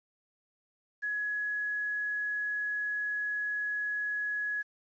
sine tone with quantisation, 1682 Hz, G#6, 22 cents sharp, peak -30 dBFS, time 1.02-4.63 s, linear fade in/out 20 ms, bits 10, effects resampled to 16000 Hz

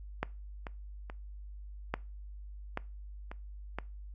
clicks, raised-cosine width 0.5 ms, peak -16 / -25 / -28 / -16 / -18 / -27 / -20 dBFS, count 7, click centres 0.23 / 0.668 / 1.099 / 1.94 / 2.774 / 3.315 / 3.786 s, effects noise-tail reverb RT60 0.3 s tail -22 dB re dry + added 50 Hz sine -43 dBFS peak until 4.14 s

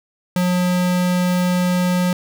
square tone, 179.9 Hz, F#3, 48 cents flat, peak -16 dBFS, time 0.36-2.13 s, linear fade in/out 2 ms, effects none

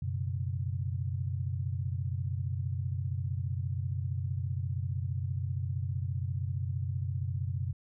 sine chord, F# suspended fourth, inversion none, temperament equal, 92.5 / 123.47 / 138.59 Hz, F#2 / B2 / C#3, 0 / 0 / 0 cents, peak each -33 / -35 / -38 dBFS, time 0.02-7.73 s, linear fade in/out 5 ms, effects none

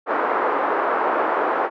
white band-pass noise, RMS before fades -21 dBFS, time 0.06-1.7 s, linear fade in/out 50 ms, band 340 to 1300 Hz, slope 24 dB/octave, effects none

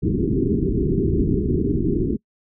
white low-pass noise, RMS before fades -20 dBFS, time 0.02-2.17 s, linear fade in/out 20 ms, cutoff 410 Hz, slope 96 dB/octave, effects noise-tail reverb RT60 0.1 s tail -26 dB re dry

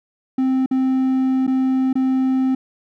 triangle tone with dropouts, 261.6 Hz, C4, in tune, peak -13 dBFS, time 0.38-2.55 s, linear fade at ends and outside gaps 5 ms, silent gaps 0.661-0.711 / 1.468-1.476 / 1.93-1.954 s, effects none

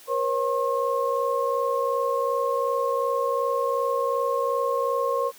sine tone cluster, 479.3 / 542 / 1075 Hz, A#4 / C#5 / C6, +48 / -39 / +47 cents, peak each -26 dBFS, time 0.07-5.32 s, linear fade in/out 50 ms, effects white hiss -49 dBFS RMS until 5.38 s + high-pass 200 Hz 12 dB/octave

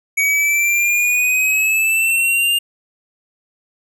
square exponential sweep, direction up, 2249 to 2816 Hz, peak -14 dBFS, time 0.17-2.59 s, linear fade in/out 10 ms, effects none

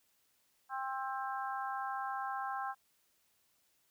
harmonic tone, 265.1 Hz, C4, 23 cents sharp, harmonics 3 / 4 / 5 / 6, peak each -39 / -41 / -43 / -45 dBFS, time 0.69-2.75 s, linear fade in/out 50 ms, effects white hiss -74 dBFS RMS until 3.9 s

